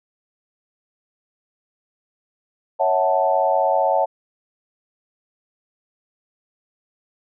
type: chord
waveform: sine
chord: F# minor seventh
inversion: second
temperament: equal with one note detuned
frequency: 554.4 / 649.8 / 740 / 880 Hz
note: C#5 / E5 / F#5 / A5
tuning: 0 / -25 / 0 / 0 cents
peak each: -21 dBFS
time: 2.79-4.06 s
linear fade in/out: 20 ms
effects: none